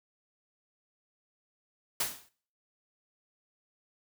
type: noise with exponential decay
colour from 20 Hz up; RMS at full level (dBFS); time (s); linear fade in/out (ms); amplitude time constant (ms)
white; -27; 2-2.29; 5; 62
effects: noise-tail reverb RT60 0.5 s tail -21 dB re dry